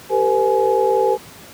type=tone cluster; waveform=sine; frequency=390.9 / 455.9 / 507 / 841 Hz; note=G4 / A#4 / B4 / G#5; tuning=-5 / -39 / +45 / +22 cents; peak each=-19 dBFS; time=0.09-1.18 s; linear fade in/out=50 ms; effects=pink hiss -40 dBFS RMS until 1.53 s + high-pass 100 Hz 12 dB/octave